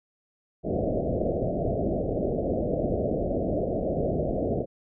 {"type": "low-pass noise", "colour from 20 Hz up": "white", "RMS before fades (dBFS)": -27, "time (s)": [0.63, 4.66], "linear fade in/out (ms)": 50, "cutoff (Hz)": 680, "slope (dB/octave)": 96, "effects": []}